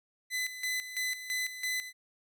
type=tone with tremolo; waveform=sawtooth; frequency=2012 Hz; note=B6; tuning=32 cents sharp; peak=-27 dBFS; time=0.3-1.93 s; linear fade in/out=50 ms; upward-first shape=square; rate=3 Hz; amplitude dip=70%; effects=none